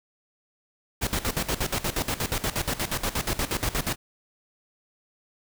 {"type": "noise with tremolo", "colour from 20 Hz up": "pink", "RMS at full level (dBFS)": -26, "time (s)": [1.01, 3.96], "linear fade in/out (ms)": 20, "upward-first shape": "square", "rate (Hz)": 8.4, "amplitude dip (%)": 80, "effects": []}